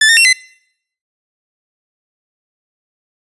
sawtooth tone with pitch steps, 1749 / 1828 / 2723 / 2037 Hz, A6 / A#6 / F7 / C7, -11 / -34 / -44 / -47 cents, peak -3 dBFS, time 0.01-0.33 s, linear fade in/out 5 ms, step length 80 ms, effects noise-tail reverb RT60 0.7 s tail -24 dB re dry + resampled to 24000 Hz

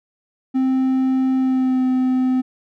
triangle tone with pitch glide, 261.6 to 256.8 Hz, C4 to C4, 0 to -32 cents, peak -13 dBFS, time 0.54-2.42 s, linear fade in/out 20 ms, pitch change -32 cents, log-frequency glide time 1.37-1.83 s, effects none

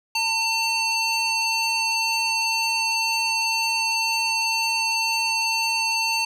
square tone with band-pass filter, 901 Hz, A5, 41 cents sharp, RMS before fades -23 dBFS, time 0.15-6.25 s, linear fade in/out 5 ms, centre 3900 Hz, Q 1.4, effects none

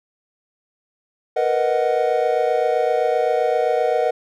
triangle chord, B major seventh, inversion third, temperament equal, 466.2 / 493.9 / 622.3 / 740 Hz, A#4 / B4 / D#5 / F#5, 0 / 0 / 0 / 0 cents, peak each -20 dBFS, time 1.36-4.11 s, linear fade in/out 10 ms, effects none

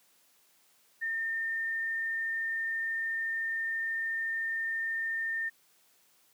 sine tone, 1813 Hz, A#6, 49 cents flat, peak -30 dBFS, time 1.01-5.5 s, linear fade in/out 20 ms, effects white hiss -66 dBFS RMS until 6.33 s + high-pass 150 Hz 12 dB/octave

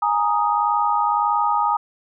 sine chord, Ab suspended second, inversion none, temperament equal, 830.6 / 932.3 / 1244.5 Hz, Ab5 / Bb5 / Eb6, 0 / 0 / 0 cents, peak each -21 dBFS, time 0.02-1.77 s, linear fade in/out 5 ms, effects none

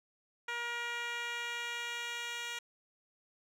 10% pulse tone with band-pass filter sweep, 474.8 Hz, A#4, 32 cents sharp, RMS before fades -39 dBFS, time 0.48-2.59 s, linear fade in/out 5 ms, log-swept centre 1800 to 3800 Hz, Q 0.84, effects none

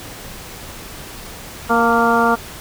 harmonic tone with a mistuned harmonic, 233.1 Hz, A#3, in tune, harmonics 1 / 2 / 3 / 4 / 5 / 6, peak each -19 / -19 / -19 / -19 / -19 / -19 dBFS, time 1.69-2.36 s, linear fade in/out 20 ms, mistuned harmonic 4, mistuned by -34 cents, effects pink hiss -34 dBFS RMS until 2.6 s

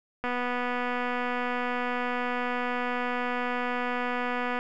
click train, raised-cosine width 0.5 ms, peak -16 dBFS, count 1071, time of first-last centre 0.24-4.59 s, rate 246 Hz, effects none

